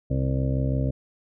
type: harmonic tone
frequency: 66 Hz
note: C2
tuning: 16 cents sharp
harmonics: 1 / 2 / 3 / 4 / 5 / 7 / 8 / 9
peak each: -27 / -24 / -37 / -30 / -39 / -38 / -37 / -36 dBFS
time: 0.1-0.91 s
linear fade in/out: 10 ms
effects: none